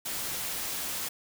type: noise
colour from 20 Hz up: white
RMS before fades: -34 dBFS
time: 0.05-1.09 s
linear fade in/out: 10 ms
effects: none